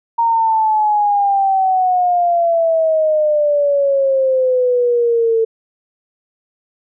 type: exponential sweep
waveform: sine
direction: down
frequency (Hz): 932.3 to 446.5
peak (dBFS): -11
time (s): 0.18-5.45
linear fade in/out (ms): 10
effects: none

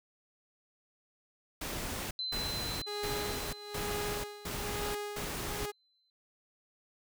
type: noise bursts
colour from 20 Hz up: pink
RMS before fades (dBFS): -38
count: 6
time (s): 1.61-5.66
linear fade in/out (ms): 5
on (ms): 500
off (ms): 210
type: tone with exponential decay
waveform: sine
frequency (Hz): 4052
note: B7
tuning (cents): +44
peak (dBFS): -33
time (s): 2.19-6.1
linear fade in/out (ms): 1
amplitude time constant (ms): 850
type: tone with tremolo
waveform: sawtooth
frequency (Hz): 413.5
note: G#4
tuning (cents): -8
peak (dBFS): -31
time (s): 2.86-5.72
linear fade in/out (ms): 20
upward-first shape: sine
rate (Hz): 1.1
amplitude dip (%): 80
effects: none

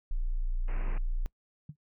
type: tone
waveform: sine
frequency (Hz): 29.45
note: A#0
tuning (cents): +19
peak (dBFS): -27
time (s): 0.11-1.26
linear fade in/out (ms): 0
type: low-pass noise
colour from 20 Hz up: pink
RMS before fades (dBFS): -45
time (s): 0.68-0.98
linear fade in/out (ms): 2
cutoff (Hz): 2700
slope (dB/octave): 96
type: tone with exponential decay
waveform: sine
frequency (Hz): 148.1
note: D3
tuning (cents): +15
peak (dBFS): -35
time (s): 1.69-1.76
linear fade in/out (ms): 5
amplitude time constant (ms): 15
effects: noise-tail reverb RT60 0.1 s tail -23 dB re dry

